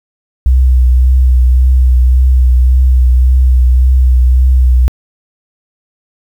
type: tone with vibrato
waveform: sine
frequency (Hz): 63.3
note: B1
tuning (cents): +43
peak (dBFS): -3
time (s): 0.46-4.88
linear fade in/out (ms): 0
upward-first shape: triangle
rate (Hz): 1.8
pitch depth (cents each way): 36
effects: tanh soft clip ceiling 0 dBFS + 7-bit